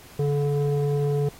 square tone with low-pass filter, 144 Hz, D3, 34 cents flat, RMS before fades -23 dBFS, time 0.19-1.29 s, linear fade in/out 5 ms, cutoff 490 Hz, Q 2.5, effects pink hiss -48 dBFS RMS until 1.39 s + AAC 48 kbps

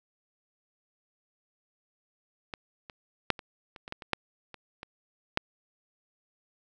clicks, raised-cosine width 0.3 ms, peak -20 / -27 / -6 / -25 / -29 / -25 / -19 / -26 / -9 / -27 / -24 / -8 dBFS, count 12, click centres 2.538 / 2.898 / 3.303 / 3.392 / 3.762 / 3.879 / 3.924 / 4.022 / 4.133 / 4.543 / 4.831 / 5.374 s, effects none

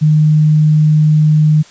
sine tone, 153.3 Hz, D#3, 25 cents flat, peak -6 dBFS, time 0.01-1.63 s, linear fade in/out 20 ms, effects white hiss -41 dBFS RMS until 1.7 s + resampled to 16000 Hz

